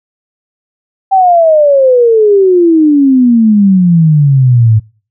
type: exponential sweep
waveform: sine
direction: down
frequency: 784 to 106.5 Hz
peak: -3 dBFS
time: 1.11-4.8 s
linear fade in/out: 20 ms
effects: noise-tail reverb RT60 0.4 s tail -26 dB re dry